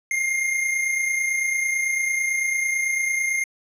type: tone pair together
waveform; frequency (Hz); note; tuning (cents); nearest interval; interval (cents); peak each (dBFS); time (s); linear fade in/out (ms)
square; 2093 / 2122; C7 / C7; 0 / +24; unison; 24; -31 / -22; 0.11-3.44; 2
effects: low-pass 12000 Hz 12 dB/octave